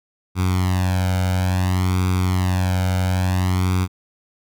sawtooth tone with flanger, 92.1 Hz, F#2, 7 cents flat, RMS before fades -19 dBFS, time 0.35-3.88 s, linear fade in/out 50 ms, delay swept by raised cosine 0.84 to 1.35 ms, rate 0.58 Hz, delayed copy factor +0.9, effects none

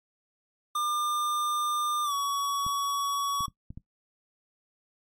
square tone with pitch glide, 1200 to 1126.1 Hz, D6 to C#6, +37 to +27 cents, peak -27 dBFS, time 0.75-3.46 s, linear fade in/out 5 ms, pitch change -110 cents, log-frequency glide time 2.04-2.13 s
clicks, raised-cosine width 5 ms, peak -28 dBFS, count 5, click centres 2.665 / 3.407 / 3.482 / 3.705 / 3.775 s
effects noise-tail reverb RT60 0.1 s tail -17 dB re dry + MP3 64 kbps

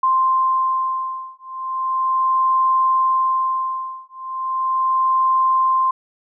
sine beating tone pair, 1046.5 / 1046.87 Hz, C6 / C6, 0 / +1 cents, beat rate 0.37 Hz, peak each -19 dBFS, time 0.03-5.91 s, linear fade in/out 5 ms, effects none

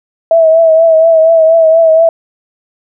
sine tone with vibrato, 650 Hz, E5, 24 cents flat, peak -3 dBFS, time 0.31-2.09 s, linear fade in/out 2 ms, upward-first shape triangle, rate 4.2 Hz, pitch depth 48 cents each way, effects none

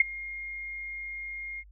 sine tone with ADSR envelope, 2132 Hz, C7, 32 cents sharp, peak -13 dBFS, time 0-1.64 s, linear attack 4 ms, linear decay 18 ms, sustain -22 dB, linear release 50 ms, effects added 50 Hz sine -50 dBFS peak until 1.71 s

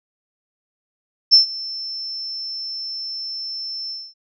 sine tone with ADSR envelope, 5330 Hz, E8, 18 cents sharp, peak -5 dBFS, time 1.31-4.14 s, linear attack 26 ms, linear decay 120 ms, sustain -21 dB, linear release 240 ms, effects none

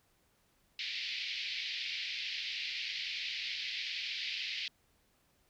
pink band-pass noise, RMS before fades -39 dBFS, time 0.79-4.68 s, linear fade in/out 2 ms, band 2100 to 4800 Hz, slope 48 dB/octave, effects pink hiss -72 dBFS RMS until 5.49 s

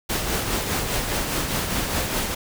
pink noise with tremolo, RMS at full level -23 dBFS, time 0.09-2.35 s, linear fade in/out 10 ms, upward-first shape triangle, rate 4.9 Hz, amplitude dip 45%, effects none

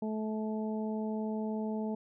harmonic tone, 216.8 Hz, A3, 25 cents flat, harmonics 1 / 2 / 3 / 4, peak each -33 / -39 / -43 / -45 dBFS, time 0.02-1.95 s, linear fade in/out 5 ms, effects none

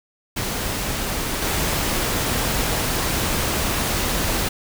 pink noise with level steps, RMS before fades -25 / -22 dBFS, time 0.36-4.49 s, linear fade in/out 10 ms, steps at 1.42 s, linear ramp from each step 2 ms, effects none

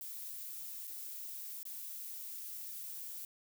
violet noise with dropouts, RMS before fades -45 dBFS, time 0.01-3.25 s, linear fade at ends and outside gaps 1 ms, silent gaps 0.871-0.875 / 1.631-1.653 s, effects none

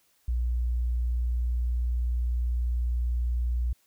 sine tone, 60.1 Hz, B1, 46 cents flat, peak -24 dBFS, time 0.28-3.73 s, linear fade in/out 5 ms, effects white hiss -67 dBFS RMS until 3.86 s

